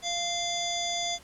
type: harmonic tone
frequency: 693 Hz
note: F5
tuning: 14 cents flat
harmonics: 1 / 3 / 5 / 7 / 9 / 10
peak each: -33 / -38 / -32 / -38 / -38 / -37 dBFS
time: 0.02-1.19 s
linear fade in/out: 50 ms
effects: pink hiss -53 dBFS RMS until 1.23 s + low-pass 11000 Hz 12 dB/octave